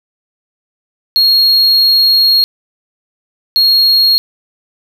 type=tone bursts at uneven times; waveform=triangle; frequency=4282 Hz; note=C8; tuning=39 cents sharp; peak=-5 dBFS; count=2; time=1.16-2.44 / 3.56-4.18 s; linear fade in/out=0 ms; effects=none